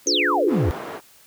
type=chord; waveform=sine; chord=D diminished seventh; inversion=none; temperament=just; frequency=293.7 / 352.4 / 422.9 / 507.5 Hz; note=D4 / F4 / Ab4 / Cb5; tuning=0 / +16 / +31 / +47 cents; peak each=-27 / -26 / -28 / -30 dBFS; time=0.06-0.7 s; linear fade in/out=10 ms
type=exponential sweep; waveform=sine; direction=down; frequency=6570 to 69 Hz; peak=-18 dBFS; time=0.07-0.71 s; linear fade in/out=0 ms
type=band-pass noise; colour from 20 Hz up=white; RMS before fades=-33 dBFS; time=0.47-1.01 s; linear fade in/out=50 ms; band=210 to 960 Hz; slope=12 dB/octave
effects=white hiss -52 dBFS RMS until 1.26 s